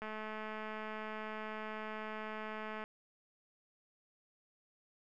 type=click train; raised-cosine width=0.5 ms; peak=-29 dBFS; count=610; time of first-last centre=0.02-2.839 s; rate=216 Hz; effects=none